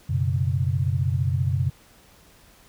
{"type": "chord", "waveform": "sine", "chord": "F# suspended fourth", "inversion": "none", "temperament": "equal", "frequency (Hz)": [92.5, 123.47, 138.59], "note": ["F#2", "B2", "C#3"], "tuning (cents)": [0, 0, 0], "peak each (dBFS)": [-24, -25, -25], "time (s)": [0.09, 1.7], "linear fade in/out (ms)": 10, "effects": ["pink hiss -54 dBFS RMS until 2.68 s"]}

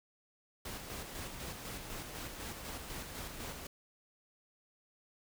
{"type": "noise with tremolo", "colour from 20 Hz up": "pink", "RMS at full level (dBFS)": -43, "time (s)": [0.65, 3.67], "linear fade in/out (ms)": 5, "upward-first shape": "square", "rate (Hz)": 4, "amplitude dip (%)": 35, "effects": []}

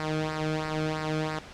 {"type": "tone with flanger", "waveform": "sawtooth", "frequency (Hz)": 155.56, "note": "D#3", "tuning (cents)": 0, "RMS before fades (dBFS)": -30, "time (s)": [0, 1.39], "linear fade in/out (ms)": 0, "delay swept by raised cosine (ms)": [0.3, 1.08], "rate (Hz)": 3, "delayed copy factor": -0.7, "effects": ["pink hiss -45 dBFS RMS until 1.53 s", "low-pass 5000 Hz 12 dB/octave"]}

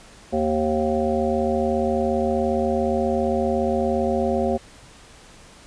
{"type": "harmonic tone", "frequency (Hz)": 77.3, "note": "D#2", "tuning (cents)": -11, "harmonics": [1, 3, 5, 7, 9, 10], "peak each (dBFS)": [-31, -24, -25, -24, -27, -32], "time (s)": [0.32, 4.58], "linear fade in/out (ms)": 20, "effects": ["pink hiss -47 dBFS RMS until 5.66 s", "resampled to 22050 Hz"]}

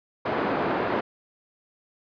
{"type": "band-pass noise", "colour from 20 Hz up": "pink", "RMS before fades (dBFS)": -26, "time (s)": [0.25, 1.01], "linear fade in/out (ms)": 10, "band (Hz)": [270, 1300], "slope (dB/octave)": 12, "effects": ["resampled to 11025 Hz"]}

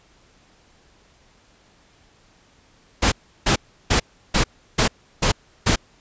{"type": "noise bursts", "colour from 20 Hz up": "pink", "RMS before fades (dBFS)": -17, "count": 7, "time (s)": [3.02, 5.76], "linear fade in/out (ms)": 10, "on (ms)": 100, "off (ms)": 340, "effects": ["pink hiss -56 dBFS RMS until 6 s", "resampled to 16000 Hz"]}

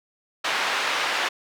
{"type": "band-pass noise", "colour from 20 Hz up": "pink", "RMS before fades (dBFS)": -25, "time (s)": [0.44, 1.29], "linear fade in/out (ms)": 10, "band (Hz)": [890, 3600], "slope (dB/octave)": 12, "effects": []}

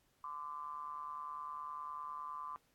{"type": "ring-modulated tone", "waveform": "triangle", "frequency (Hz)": 74.9, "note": "D2", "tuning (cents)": 35, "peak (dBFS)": -37, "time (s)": [0.24, 2.56], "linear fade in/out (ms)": 0, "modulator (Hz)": 1100, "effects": ["pink hiss -75 dBFS RMS until 2.74 s", "AAC 64 kbps"]}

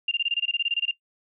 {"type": "tone bursts", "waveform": "sine", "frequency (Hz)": 2794, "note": "F7", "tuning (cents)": 0, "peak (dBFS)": -20, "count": 15, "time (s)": [0.08, 0.912], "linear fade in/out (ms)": 5, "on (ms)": 34, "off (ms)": 23, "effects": ["noise-tail reverb RT60 0.1 s tail -20 dB re dry"]}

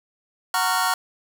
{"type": "chord", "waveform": "sawtooth", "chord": "Gb major seventh", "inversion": "none", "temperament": "just", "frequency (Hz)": [740, 925, 1110, 1387.5], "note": ["Gb5", "Bb5", "Db6", "F6"], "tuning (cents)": [0, -14, 2, -12], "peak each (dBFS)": -21, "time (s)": [0.54, 0.94], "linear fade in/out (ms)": 2, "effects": []}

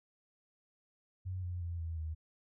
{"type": "tone with pitch steps", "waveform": "sine", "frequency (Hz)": [92.5, 88.94, 85.51, 82.22, 79.05], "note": ["F#2", "F2", "F2", "E2", "D#2"], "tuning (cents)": [0, 32, -36, -4, 28], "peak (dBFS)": -36, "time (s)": [1.25, 2.15], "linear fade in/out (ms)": 20, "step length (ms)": 180, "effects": []}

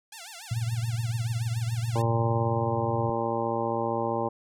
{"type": "tone with vibrato", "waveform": "5% pulse", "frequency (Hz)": 784, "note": "G5", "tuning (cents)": 0, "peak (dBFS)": -29, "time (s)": [0.12, 2.02], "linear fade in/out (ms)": 5, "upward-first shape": "sine", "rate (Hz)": 7, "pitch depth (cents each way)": 270}
{"type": "tone with tremolo", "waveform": "sine", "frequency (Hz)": 115.9, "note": "A#2", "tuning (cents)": -10, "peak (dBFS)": -23, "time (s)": [0.51, 3.1], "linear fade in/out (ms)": 5, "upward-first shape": "sine", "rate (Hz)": 19, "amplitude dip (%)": 65}
{"type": "harmonic tone", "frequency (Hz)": 115.2, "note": "A#2", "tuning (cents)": -20, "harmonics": [1, 2, 3, 4, 5, 7, 8, 9], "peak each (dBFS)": [-36, -35, -33, -33, -32, -32, -35, -36], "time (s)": [1.95, 4.29], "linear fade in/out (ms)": 10}
{"effects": []}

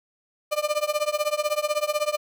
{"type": "tone with tremolo", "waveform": "35% pulse", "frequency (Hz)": 599, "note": "D5", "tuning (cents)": 34, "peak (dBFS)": -17, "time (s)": [0.51, 2.17], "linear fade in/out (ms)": 20, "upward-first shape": "triangle", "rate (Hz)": 16, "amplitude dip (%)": 100, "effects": []}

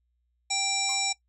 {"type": "harmonic tone", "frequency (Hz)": 784, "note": "G5", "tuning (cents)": 0, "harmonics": [1, 3, 5, 7, 9, 10], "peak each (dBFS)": [-33, -33, -33, -33, -33, -33], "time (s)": [0.5, 1.13], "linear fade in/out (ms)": 10}
{"type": "tone with exponential decay", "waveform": "30% pulse", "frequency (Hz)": 1066, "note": "C6", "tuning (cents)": 32, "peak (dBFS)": -36, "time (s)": [0.89, 1.12], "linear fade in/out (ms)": 2, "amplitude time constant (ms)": 50}
{"effects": ["noise-tail reverb RT60 0.1 s tail -17 dB re dry", "added 60 Hz sine -70 dBFS peak until 1.28 s"]}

